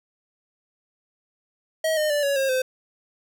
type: tone with pitch steps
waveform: square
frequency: 637 / 610.7 / 585.5 / 561.3 / 538.1 / 515.9 Hz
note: D#5 / D#5 / D5 / C#5 / C5 / C5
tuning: +41 / -32 / -5 / +22 / +48 / -24 cents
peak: -21 dBFS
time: 1.84-2.62 s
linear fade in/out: 5 ms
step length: 130 ms
effects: none